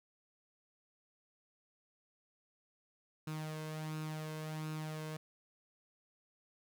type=tone with flanger; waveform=sawtooth; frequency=155.56 Hz; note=D#3; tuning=in tune; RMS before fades=-42 dBFS; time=3.27-5.17 s; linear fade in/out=5 ms; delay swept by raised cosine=0.75 to 1.95 ms; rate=1.4 Hz; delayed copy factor=+0.5; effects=none